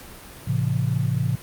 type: tone cluster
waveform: sine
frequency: 110.5 / 134.7 / 168.7 Hz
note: A2 / C#3 / E3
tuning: +8 / -49 / +40 cents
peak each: -24 / -23 / -27 dBFS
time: 0.47-1.36 s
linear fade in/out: 10 ms
effects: pink hiss -42 dBFS RMS until 1.42 s + Opus 48 kbps